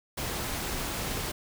pink noise, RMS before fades -33 dBFS, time 0.17-1.32 s, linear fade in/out 10 ms, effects none

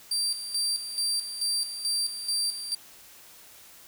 30% pulse tone with tremolo, 4699 Hz, D8, in tune, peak -22 dBFS, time 0.11-2.75 s, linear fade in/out 5 ms, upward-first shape square, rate 2.3 Hz, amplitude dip 65%, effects white hiss -51 dBFS RMS until 3.87 s

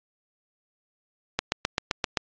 click train, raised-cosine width 0.2 ms, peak -6 dBFS, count 7, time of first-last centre 1.39-2.172 s, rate 7.67 Hz, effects low-pass 7000 Hz 12 dB/octave + AAC 64 kbps

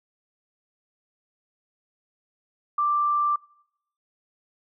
sine tone, 1178 Hz, D6, 5 cents sharp, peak -20 dBFS, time 2.78-3.36 s, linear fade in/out 5 ms, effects noise-tail reverb RT60 0.8 s tail -25 dB re dry

